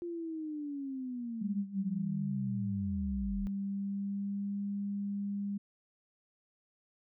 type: linear sweep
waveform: sine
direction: down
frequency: 349.2 to 36.71 Hz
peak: -36 dBFS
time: 0.02-3.47 s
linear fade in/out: 0 ms
type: tone with pitch glide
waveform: sine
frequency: 197.7 to 201.2 Hz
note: G3 to G3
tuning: +15 to +45 cents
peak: -33 dBFS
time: 1.41-5.58 s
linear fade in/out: 10 ms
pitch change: +30 cents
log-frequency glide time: 3.62-4.63 s
effects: none